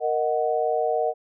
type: chord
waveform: sine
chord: D# minor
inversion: second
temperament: equal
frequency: 466.2 / 622.3 / 740 Hz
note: A#4 / D#5 / F#5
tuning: 0 / 0 / 0 cents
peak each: -25 dBFS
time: 0-1.14 s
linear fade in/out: 50 ms
effects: none